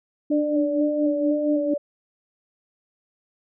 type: tone with tremolo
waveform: sine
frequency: 296.6 Hz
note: D4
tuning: 17 cents sharp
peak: -18 dBFS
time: 0.3-1.74 s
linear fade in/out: 5 ms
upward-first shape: sine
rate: 4.3 Hz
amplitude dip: 65%
type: tone with vibrato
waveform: sine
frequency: 587.3 Hz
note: D5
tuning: in tune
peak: -23 dBFS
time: 0.31-1.78 s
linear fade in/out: 10 ms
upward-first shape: square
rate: 2 Hz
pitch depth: 27 cents each way
effects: none